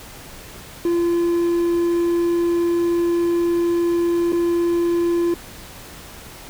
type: tone with dropouts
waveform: triangle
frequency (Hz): 343.1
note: F4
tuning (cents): -31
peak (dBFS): -14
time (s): 0.85-5.34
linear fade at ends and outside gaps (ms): 2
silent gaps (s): 4.322-4.33
effects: pink hiss -39 dBFS RMS until 6.49 s